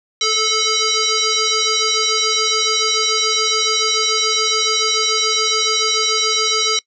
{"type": "tone with frequency modulation", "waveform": "sine", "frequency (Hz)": 440, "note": "A4", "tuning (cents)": 0, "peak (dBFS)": -14, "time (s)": [0.21, 6.79], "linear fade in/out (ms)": 2, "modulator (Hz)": 873, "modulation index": 6.4, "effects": ["noise-tail reverb RT60 0.1 s tail -22 dB re dry"]}